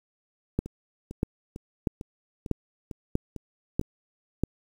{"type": "two click trains", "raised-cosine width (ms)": 3, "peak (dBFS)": [-24, -11], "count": [8, 7], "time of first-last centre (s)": [[0.66, 3.813], [0.59, 4.436]], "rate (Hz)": [2.22, 1.56], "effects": ["8-bit"]}